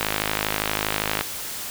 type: click train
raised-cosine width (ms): 0.3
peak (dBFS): -5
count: 64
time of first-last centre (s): 0.01-1.21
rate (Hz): 52.5
effects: white hiss -32 dBFS RMS until 1.7 s